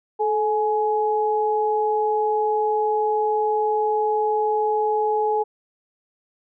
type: tone pair together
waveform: sine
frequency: 433.1 / 840 Hz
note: A4 / G#5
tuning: -27 / +19 cents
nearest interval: major seventh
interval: 1146 cents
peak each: -21 dBFS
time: 0.19-5.44 s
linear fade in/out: 20 ms
effects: none